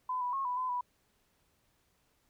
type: tone with pitch steps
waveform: sine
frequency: 1011 / 985 / 1086 / 989 / 1017 / 984 Hz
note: B5 / B5 / C#6 / B5 / C6 / B5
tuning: +40 / -5 / -36 / +2 / -50 / -7 cents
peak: -31 dBFS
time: 0.09-0.81 s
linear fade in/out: 5 ms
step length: 120 ms
effects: pink hiss -73 dBFS RMS until 2.29 s